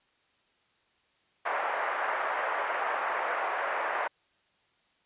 pink band-pass noise, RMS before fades -31 dBFS, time 1.45-4.08 s, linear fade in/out 10 ms, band 600 to 1900 Hz, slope 24 dB/octave, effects white hiss -69 dBFS RMS until 5.05 s + resampled to 8000 Hz

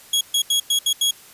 sawtooth tone bursts at uneven times, 3322 Hz, G#7, in tune, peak -13 dBFS, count 6, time 0.13-0.21 / 0.34-0.42 / 0.5-0.6 / 0.7-0.79 / 0.86-0.93 / 1.01-1.11 s, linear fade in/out 5 ms, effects white hiss -46 dBFS RMS until 1.33 s + resampled to 32000 Hz

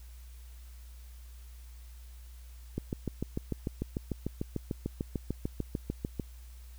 click train, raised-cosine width 3 ms, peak -19 dBFS, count 24, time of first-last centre 2.78-6.198 s, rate 6.73 Hz, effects added 60 Hz sine -46 dBFS peak until 6.78 s + white hiss -61 dBFS RMS until 6.78 s

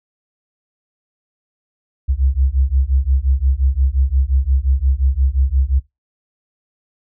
sine beating tone pair, 64 / 69.7 Hz, C2 / C#2, -38 / +10 cents, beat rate 5.7 Hz, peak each -16 dBFS, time 2.08-5.8 s, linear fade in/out 20 ms, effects noise-tail reverb RT60 0.2 s tail -20 dB re dry

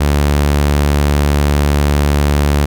sawtooth tone, 72.5 Hz, D2, 22 cents flat, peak -6 dBFS, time 0-2.66 s, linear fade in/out 10 ms, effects none

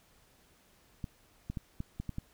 clicks, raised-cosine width 5 ms, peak -24 dBFS, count 7, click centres 1.042 / 1.5 / 1.572 / 1.804 / 2 / 2.093 / 2.184 s, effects pink hiss -65 dBFS RMS until 2.33 s

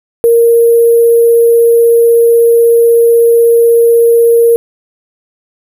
sine tone with sample-and-hold, 466.2 Hz, A#4, in tune, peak -3 dBFS, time 0.24-4.56 s, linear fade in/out 0 ms, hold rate 11025 Hz, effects none

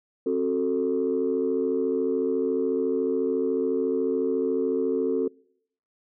sine chord, F# diminished, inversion second, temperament just, 266.4 / 370 / 444 Hz, C4 / F#4 / A4, +31 / 0 / +16 cents, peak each -27 / -26 / -24 dBFS, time 0.26-5.28 s, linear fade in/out 5 ms, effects noise-tail reverb RT60 0.7 s tail -26 dB re dry + tanh soft clip ceiling -15 dBFS

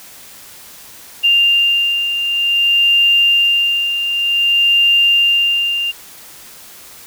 sine beating tone pair, 2794 / 2794.54 Hz, F7 / F7, 0 / 0 cents, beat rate 0.54 Hz, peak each -19 / -11 dBFS, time 1.23-5.92 s, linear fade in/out 20 ms, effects white hiss -38 dBFS RMS until 7.06 s

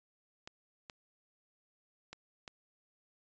clicks, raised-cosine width 0.2 ms, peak -28 dBFS, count 4, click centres 0.475 / 0.898 / 2.13 / 2.478 s, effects resampled to 16000 Hz

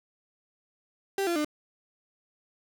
35% pulse tone with pitch steps, 392 / 343.2 / 300.5 Hz, G4 / F4 / D4, 0 / -30 / +40 cents, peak -24 dBFS, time 1.18-1.447 s, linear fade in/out 2 ms, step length 89 ms, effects none

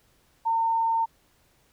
sine tone, 909 Hz, A#5, 44 cents flat, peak -21 dBFS, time 0.45-1.06 s, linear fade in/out 20 ms, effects pink hiss -64 dBFS RMS until 1.72 s

